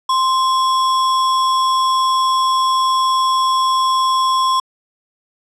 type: tone with sample-and-hold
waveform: sine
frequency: 1046.5 Hz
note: C6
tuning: in tune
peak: -12 dBFS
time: 0.09-4.6 s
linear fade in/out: 5 ms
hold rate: 4410 Hz
effects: low-pass 7000 Hz 12 dB/octave